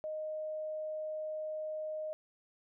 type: tone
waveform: sine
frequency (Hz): 620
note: D#5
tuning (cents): -6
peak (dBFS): -36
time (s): 0.04-2.13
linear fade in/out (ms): 0
effects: none